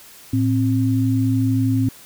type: tone pair together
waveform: sine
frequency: 111.08 / 264.2 Hz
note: A2 / C4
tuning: +17 / +17 cents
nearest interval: octave + minor third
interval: 1500 cents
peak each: -18 dBFS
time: 0.33-1.89 s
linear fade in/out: 5 ms
effects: white hiss -44 dBFS RMS until 2.05 s